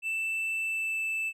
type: tone with pitch glide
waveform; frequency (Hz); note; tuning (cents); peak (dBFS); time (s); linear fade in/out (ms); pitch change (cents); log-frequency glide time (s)
triangle; 2654 to 2639; E7 to E7; +11 to +1; -27; 0.02-1.33; 50; -10; 0.58-1.01
effects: none